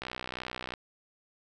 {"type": "click train", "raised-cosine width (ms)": 0.3, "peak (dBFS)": -20, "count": 46, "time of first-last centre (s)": [0.02, 0.738], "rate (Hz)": 62.7, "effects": []}